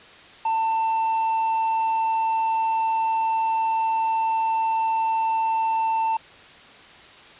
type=tone with quantisation; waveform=triangle; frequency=894 Hz; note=A5; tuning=27 cents sharp; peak=-18 dBFS; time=0.45-6.17 s; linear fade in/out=5 ms; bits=7; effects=white hiss -46 dBFS RMS until 7.39 s + resampled to 8000 Hz